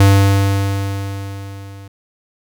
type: tone with level ramp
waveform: square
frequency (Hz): 98.6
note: G2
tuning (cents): +11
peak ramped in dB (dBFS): -6 to -34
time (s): 0-1.88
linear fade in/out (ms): 5
effects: none